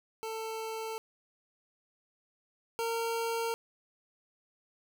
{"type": "tone pair in turn", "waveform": "25% pulse", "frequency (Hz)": [444.6, 459.2], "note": ["A4", "A#4"], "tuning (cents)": [18, -26], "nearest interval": "minor second", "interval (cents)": 56, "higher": "second", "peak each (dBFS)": [-32, -27], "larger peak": "second", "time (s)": [[0.23, 0.98], [2.79, 3.54]], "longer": "neither", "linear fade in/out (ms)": 0, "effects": []}